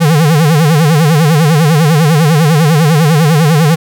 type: tone with vibrato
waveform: square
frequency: 155.56 Hz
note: D#3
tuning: in tune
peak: -6 dBFS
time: 0-3.76 s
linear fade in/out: 20 ms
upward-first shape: sine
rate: 10 Hz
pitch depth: 150 cents each way
effects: none